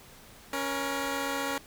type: tone pair together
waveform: 10% pulse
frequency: 277.6 / 474.3 Hz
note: C#4 / A#4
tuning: +3 / +30 cents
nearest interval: major sixth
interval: 927 cents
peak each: -23 / -26 dBFS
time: 0.53-1.58 s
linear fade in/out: 2 ms
effects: pink hiss -52 dBFS RMS until 1.66 s